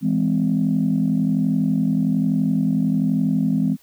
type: chord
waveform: sine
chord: E augmented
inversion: none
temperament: just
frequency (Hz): 164.81 / 206 / 257.5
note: E3 / G#3 / B#3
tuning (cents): 0 / -14 / -28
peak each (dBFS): -21 / -20 / -20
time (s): 0.01-3.77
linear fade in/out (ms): 50
effects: tanh soft clip ceiling -9 dBFS + white hiss -56 dBFS RMS until 3.82 s